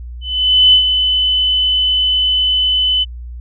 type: tone with ADSR envelope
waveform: sine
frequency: 3016 Hz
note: F#7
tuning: 32 cents sharp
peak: -4 dBFS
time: 0.21-3.05 s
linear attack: 520 ms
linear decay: 92 ms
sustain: -7 dB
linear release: 26 ms
effects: added 60 Hz sine -26 dBFS peak until 3.4 s